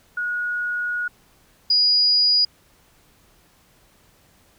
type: tone pair in turn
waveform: sine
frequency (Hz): 1451 / 4900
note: F#6 / D#8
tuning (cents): -34 / -27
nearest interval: octave + major sixth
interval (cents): 2107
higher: second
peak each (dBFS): -22 / -14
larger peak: second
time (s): 0.17-1.08 / 1.7-2.45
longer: first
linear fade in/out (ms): 5
effects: pink hiss -57 dBFS RMS until 4.58 s